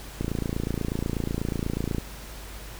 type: click train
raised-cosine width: 3 ms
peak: -14 dBFS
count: 51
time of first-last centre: 0.21-1.983 s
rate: 28.2 Hz
effects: added 50 Hz sine -41 dBFS peak until 2.79 s + pink hiss -43 dBFS RMS until 2.79 s